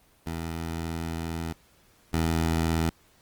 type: tone pair in turn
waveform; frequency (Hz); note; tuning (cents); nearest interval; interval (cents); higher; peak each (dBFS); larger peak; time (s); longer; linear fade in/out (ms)
15% pulse; 82.41 / 81.79; E2 / E2; 0 / -13; unison; 13; first; -24 / -17; second; 0.26-1.53 / 2.13-2.9; first; 10
effects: pink hiss -61 dBFS RMS until 3.21 s + Opus 24 kbps